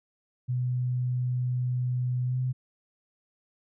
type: tone with pitch glide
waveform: sine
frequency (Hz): 125 to 127.77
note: B2 to C3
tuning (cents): +21 to -41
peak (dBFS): -25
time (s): 0.48-2.53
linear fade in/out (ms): 20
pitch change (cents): +38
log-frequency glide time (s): 2.25-2.38
effects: none